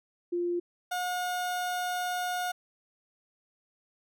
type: tone pair in turn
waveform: sine / 30% pulse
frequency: 349.2 / 720.9 Hz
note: F4 / F#5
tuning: 0 / -45 cents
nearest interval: octave + minor second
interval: 1255 cents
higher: second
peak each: -27 dBFS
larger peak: neither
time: 0.32-0.6 / 0.91-2.52 s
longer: second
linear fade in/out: 10 ms
effects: none